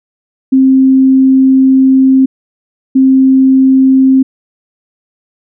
sine tone bursts at uneven times, 264.4 Hz, C4, 18 cents sharp, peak -3 dBFS, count 2, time 0.52-2.26 / 2.95-4.23 s, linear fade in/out 10 ms, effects none

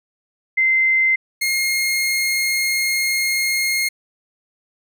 sine / sawtooth tone pair in turn, 2075 / 2141 Hz, C7 / C7, -15 / +39 cents, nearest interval minor second, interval 54 cents, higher second, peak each -13 / -14 dBFS, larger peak first, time 0.57-1.16 / 1.41-3.89 s, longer second, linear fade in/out 10 ms, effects none

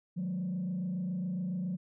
sine tone with frequency modulation, 181.7 Hz, F#3, 31 cents flat, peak -30 dBFS, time 0.16-1.77 s, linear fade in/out 20 ms, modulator 27.2 Hz, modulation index 0.64, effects tanh soft clip ceiling -29 dBFS

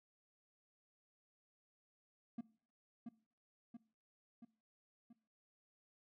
triangle tone with echo, 233.4 Hz, A#3, 2 cents sharp, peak -39 dBFS, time 2.38-2.41 s, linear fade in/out 5 ms, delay 680 ms, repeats 4, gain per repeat -4 dB, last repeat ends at 5.13 s, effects noise-tail reverb RT60 0.5 s tail -20 dB re dry

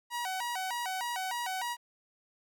sawtooth tone with vibrato, 849 Hz, G#5, 38 cents sharp, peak -29 dBFS, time 0.1-1.77 s, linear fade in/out 50 ms, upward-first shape square, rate 3.3 Hz, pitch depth 210 cents each way, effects none

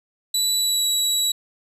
25% pulse tone with pitch glide, 3950 to 3905 Hz, B7 to B7, 0 to -20 cents, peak -14 dBFS, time 0.34-1.32 s, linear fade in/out 5 ms, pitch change -20 cents, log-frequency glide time 0.55-0.87 s, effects none

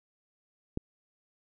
click, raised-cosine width 3 ms, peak -18 dBFS, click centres 0.774 s, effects none

